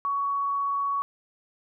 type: tone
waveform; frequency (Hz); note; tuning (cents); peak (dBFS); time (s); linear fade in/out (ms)
sine; 1121; C#6; +19; -24; 0.05-1.02; 0
effects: none